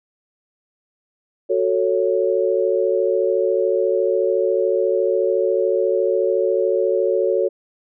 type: chord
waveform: sine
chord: F# minor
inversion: none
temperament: just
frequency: 370 / 444 / 555 Hz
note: F#4 / A4 / C#5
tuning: 0 / +16 / +2 cents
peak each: -20 dBFS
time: 1.49-7.49 s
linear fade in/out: 20 ms
effects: none